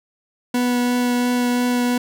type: tone with vibrato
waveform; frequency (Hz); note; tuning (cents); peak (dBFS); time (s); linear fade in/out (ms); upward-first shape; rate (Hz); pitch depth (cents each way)
40% pulse; 245.4; B3; -11; -16; 0.54-1.98; 5; triangle; 2.9; 10
effects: none